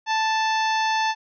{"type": "harmonic tone", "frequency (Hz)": 880, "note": "A5", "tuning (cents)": 0, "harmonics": [1, 2, 3, 4, 5, 6, 7], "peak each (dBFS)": [-21, -27, -31, -33, -35, -37, -38], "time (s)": [0.06, 1.15], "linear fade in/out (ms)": 50, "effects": []}